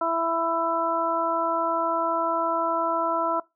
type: harmonic tone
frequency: 331.8 Hz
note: E4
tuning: 11 cents sharp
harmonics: 1 / 2 / 3 / 4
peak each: -32 / -26 / -27 / -27 dBFS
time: 0.01-3.4 s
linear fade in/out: 5 ms
effects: noise-tail reverb RT60 0.2 s tail -21 dB re dry